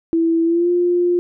sine tone with pitch glide, 330.3 to 352 Hz, E4 to F4, +4 to +14 cents, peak -13 dBFS, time 0.13-1.19 s, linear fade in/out 0 ms, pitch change +110 cents, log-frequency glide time 0.44-0.7 s, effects none

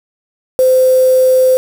sine tone with quantisation, 515 Hz, C5, 28 cents flat, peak -6 dBFS, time 0.59-1.57 s, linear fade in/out 0 ms, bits 4, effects none

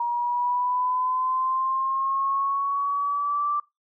sine linear sweep, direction up, 948 to 1174.7 Hz, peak -22 dBFS, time 0-3.6 s, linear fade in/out 5 ms, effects noise-tail reverb RT60 0.2 s tail -21 dB re dry

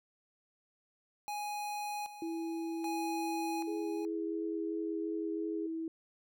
square tone with tremolo, 830.6 Hz, G#5, in tune, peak -37 dBFS, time 1.28-4.05 s, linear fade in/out 0 ms, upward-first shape square, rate 0.64 Hz, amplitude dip 70%
sine tone with pitch glide, 329.7 to 325.3 Hz, E4 to E4, 0 to -23 cents, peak -35 dBFS, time 2.22-5.88 s, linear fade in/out 2 ms, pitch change -23 cents, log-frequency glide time 3.78-5.36 s
sine tone with vibrato, 415.3 Hz, G#4, in tune, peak -38 dBFS, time 3.67-5.67 s, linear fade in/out 10 ms, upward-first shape sine, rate 2.9 Hz, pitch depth 18 cents each way
effects none

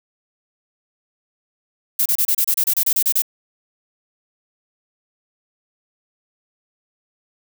violet noise bursts, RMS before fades -17 dBFS, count 13, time 1.99-3.221 s, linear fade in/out 5 ms, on 67 ms, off 30 ms, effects none

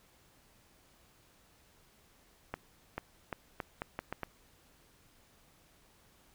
accelerating click train, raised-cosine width 0.5 ms, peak -21 dBFS, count 8, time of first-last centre 2.54-4.233 s, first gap 440 ms, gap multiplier 0.79, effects pink hiss -65 dBFS RMS until 6.34 s

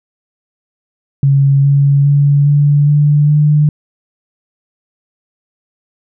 sine tone with pitch steps, 138.59 / 140.69 / 142.82 / 144.98 / 147.17 / 149.4 Hz, C#3 / C#3 / D3 / D3 / D3 / D3, 0 / +26 / -48 / -22 / +4 / +30 cents, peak -6 dBFS, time 1.23-3.69 s, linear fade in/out 2 ms, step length 410 ms, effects none

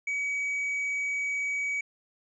triangle tone, 2269 Hz, C#7, 40 cents sharp, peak -26 dBFS, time 0.07-1.81 s, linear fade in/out 5 ms, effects resampled to 22050 Hz

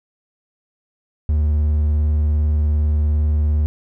triangle tone with vibrato, 75.2 Hz, D2, 42 cents sharp, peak -12 dBFS, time 1.29-3.66 s, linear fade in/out 0 ms, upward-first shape triangle, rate 20 Hz, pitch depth 64 cents each way, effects none

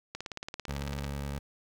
click train, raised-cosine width 0.2 ms, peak -20 dBFS, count 17, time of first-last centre 0.15-1.044 s, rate 17.9 Hz
20% pulse tone, 70.3 Hz, C#2, 25 cents sharp, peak -29 dBFS, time 0.68-1.39 s, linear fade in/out 5 ms
effects 10-bit

